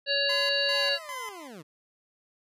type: harmonic tone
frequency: 561 Hz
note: C#5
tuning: 21 cents sharp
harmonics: 1 / 3 / 5 / 7 / 8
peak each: -30 / -30 / -30 / -30 / -30 dBFS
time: 0.06-0.99 s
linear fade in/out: 50 ms
type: tone with tremolo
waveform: 25% pulse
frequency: 1023 Hz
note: C6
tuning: 39 cents flat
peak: -31 dBFS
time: 0.29-1.48 s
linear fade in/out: 5 ms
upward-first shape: square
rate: 2.5 Hz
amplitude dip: 75%
type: linear sweep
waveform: 20% pulse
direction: down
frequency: 874 to 139.8 Hz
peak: -37 dBFS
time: 0.73-1.63 s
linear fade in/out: 20 ms
effects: resampled to 32000 Hz